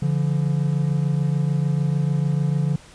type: tone pair together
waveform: triangle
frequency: 143.17 / 169.9 Hz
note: D3 / F3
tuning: -44 / -47 cents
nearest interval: minor third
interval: 297 cents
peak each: -18 / -21 dBFS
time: 0.02-2.76 s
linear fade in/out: 5 ms
effects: pink hiss -47 dBFS RMS until 2.94 s + resampled to 22050 Hz